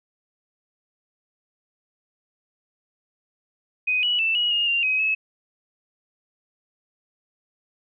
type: tone with pitch steps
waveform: sine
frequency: 2501 / 2935 / 2658 / 2906 / 2846 / 2779 / 2531 / 2583 Hz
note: D#7 / F#7 / E7 / F#7 / F7 / F7 / D#7 / E7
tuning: +8 / -15 / +14 / -32 / +32 / -9 / +29 / -36 cents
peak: -19 dBFS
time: 3.87-5.15 s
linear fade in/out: 10 ms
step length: 160 ms
effects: none